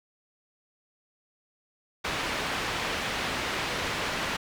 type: low-pass noise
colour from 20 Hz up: white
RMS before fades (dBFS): -31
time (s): 2.04-4.37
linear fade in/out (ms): 10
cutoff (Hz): 2700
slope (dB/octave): 12
effects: none